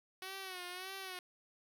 5% pulse tone with vibrato, 371.3 Hz, F#4, 6 cents sharp, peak -32 dBFS, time 0.22-1.19 s, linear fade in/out 2 ms, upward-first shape sine, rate 1.7 Hz, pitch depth 75 cents each way, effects none

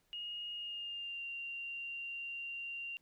sine tone with pitch glide, 2865 to 2771 Hz, F7 to F7, +44 to -14 cents, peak -40 dBFS, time 0.13-2.97 s, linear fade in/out 0 ms, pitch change -58 cents, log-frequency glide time 0.54-1.25 s, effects pink hiss -75 dBFS RMS until 3.01 s

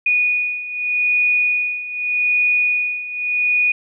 sine beating tone pair, 2464 / 2464.83 Hz, D#7 / D#7, -17 / -17 cents, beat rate 0.83 Hz, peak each -21 / -17 dBFS, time 0.06-3.72 s, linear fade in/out 5 ms, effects none

